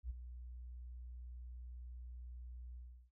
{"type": "tone with ADSR envelope", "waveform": "sine", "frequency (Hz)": 61, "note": "B1", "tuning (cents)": -21, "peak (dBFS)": -37, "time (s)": [0.03, 3.11], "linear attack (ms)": 70, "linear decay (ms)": 18, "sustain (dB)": -10, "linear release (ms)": 350, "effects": []}